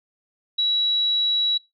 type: tone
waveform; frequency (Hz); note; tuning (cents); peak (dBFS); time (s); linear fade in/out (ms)
sine; 3900; B7; -23; -18; 0.58-1.58; 10
effects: noise-tail reverb RT60 0.2 s tail -20 dB re dry